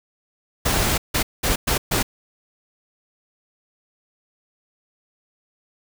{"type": "noise bursts at uneven times", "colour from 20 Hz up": "pink", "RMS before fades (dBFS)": -20, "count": 5, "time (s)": [[0.65, 0.98], [1.14, 1.23], [1.43, 1.56], [1.67, 1.78], [1.91, 2.03]], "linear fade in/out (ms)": 10, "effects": []}